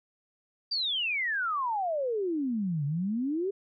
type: exponential two-way sweep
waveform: sine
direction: down then up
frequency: 4775 to 138.59 to 407.4 Hz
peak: -27 dBFS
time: 0.71-3.51 s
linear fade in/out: 10 ms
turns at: 2.85 s
effects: none